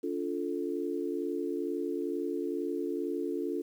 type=chord; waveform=sine; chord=D minor; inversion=none; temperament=equal with one note detuned; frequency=287 / 349.2 / 440 Hz; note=D4 / F4 / A4; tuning=-40 / 0 / 0 cents; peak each=-35 / -34 / -36 dBFS; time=0.03-3.62 s; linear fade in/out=10 ms; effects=10-bit